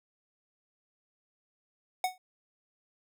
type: tone with exponential decay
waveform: square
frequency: 740 Hz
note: F#5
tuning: in tune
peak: -24 dBFS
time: 2.04-2.18 s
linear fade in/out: 2 ms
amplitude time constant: 29 ms
effects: none